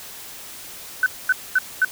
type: tone bursts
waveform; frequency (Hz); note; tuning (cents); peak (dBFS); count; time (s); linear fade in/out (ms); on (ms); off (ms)
sine; 1512; F#6; +37; -13; 4; 1.03-1.848; 2; 32; 230
effects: white hiss -38 dBFS RMS until 1.91 s